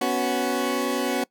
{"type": "chord", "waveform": "20% pulse", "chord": "B suspended second", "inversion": "none", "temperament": "equal", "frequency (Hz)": [246.9, 277.2, 370], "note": ["B3", "C#4", "F#4"], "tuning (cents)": [0, 0, 0], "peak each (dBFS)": -22, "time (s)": [0.01, 1.24], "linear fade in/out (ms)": 5, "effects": ["noise-tail reverb RT60 0.1 s tail -22 dB re dry"]}